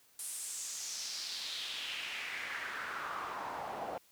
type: noise with band-pass filter sweep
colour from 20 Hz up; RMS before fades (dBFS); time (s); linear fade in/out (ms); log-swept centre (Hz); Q
pink; -41; 0.19-3.98; 2; 10000 to 660; 3
effects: white hiss -66 dBFS RMS until 4.11 s